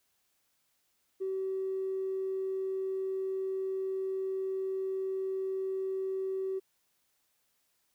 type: tone with tanh clipping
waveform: triangle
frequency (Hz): 381.8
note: G4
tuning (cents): -46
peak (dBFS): -31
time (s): 1.2-6.6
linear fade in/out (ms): 20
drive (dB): 4
effects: white hiss -75 dBFS RMS until 7.94 s